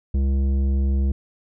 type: tone with tanh clipping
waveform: sine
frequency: 67.8 Hz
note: C#2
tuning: 38 cents flat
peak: -19 dBFS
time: 0.14-1.12 s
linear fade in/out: 5 ms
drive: 11 dB
effects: none